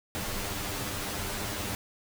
pink noise with comb filter, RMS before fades -34 dBFS, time 0.15-1.75 s, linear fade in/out 0 ms, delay 10 ms, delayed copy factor +0.8, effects none

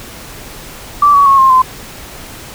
sine tone with pitch steps, 1163 / 1128.6 / 1095.2 / 1062.8 / 1031.3 Hz, D6 / C#6 / C#6 / C6 / C6, -17 / +31 / -21 / +27 / -25 cents, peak -4 dBFS, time 1.02-1.62 s, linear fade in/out 5 ms, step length 120 ms, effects pink hiss -31 dBFS RMS until 2.54 s

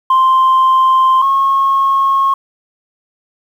sine tone pair in turn, 1046.5 / 1087.6 Hz, C6 / C#6, 0 / -33 cents, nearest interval minor second, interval 67 cents, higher second, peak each -5 / -8 dBFS, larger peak first, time 0.1-1.22 / 1.22-2.34 s, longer neither, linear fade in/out 5 ms, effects tanh soft clip ceiling -5 dBFS + 7-bit

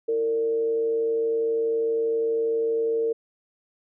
sine tone with frequency modulation, 456.2 Hz, A#4, 37 cents flat, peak -21 dBFS, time 0.08-3.13 s, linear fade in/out 10 ms, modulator 129 Hz, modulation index 0.26, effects none

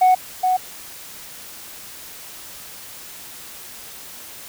sine tone with echo, 740 Hz, F#5, in tune, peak -8 dBFS, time 0.01-0.15 s, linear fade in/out 10 ms, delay 420 ms, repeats 1, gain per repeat -6 dB, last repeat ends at 0.57 s, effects tanh soft clip ceiling -9 dBFS + white hiss -38 dBFS RMS until 4.48 s

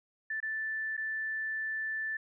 sine tone with dropouts, 1760 Hz, A6, in tune, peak -32 dBFS, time 0.3-2.17 s, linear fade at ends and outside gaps 5 ms, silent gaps 0.403-0.427 / 0.968-0.976 s, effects none

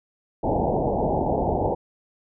white low-pass noise, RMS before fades -23 dBFS, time 0.43-1.75 s, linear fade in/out 10 ms, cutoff 880 Hz, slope 96 dB/octave, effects none

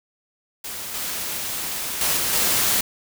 white noise with level steps, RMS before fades -32 / -28 / -21 / -23 / -20 dBFS, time 0.64-2.81 s, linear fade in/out 5 ms, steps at 0.94 / 2.01 / 2.17 / 2.33 s, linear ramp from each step 2 ms, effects none

